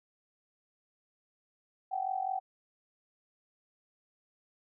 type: tone with amplitude modulation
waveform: sine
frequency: 761 Hz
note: F#5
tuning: 48 cents sharp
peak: -27 dBFS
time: 1.91-2.4 s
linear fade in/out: 20 ms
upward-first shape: sine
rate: 44.9 Hz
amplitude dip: 85%
effects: none